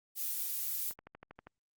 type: noise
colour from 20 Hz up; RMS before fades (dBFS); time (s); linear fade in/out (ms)
violet; -36; 0.15-0.94; 50
type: click train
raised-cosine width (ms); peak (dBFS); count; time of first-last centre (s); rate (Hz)
0.5; -34; 8; 0.91-1.47; 12.5
effects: Opus 48 kbps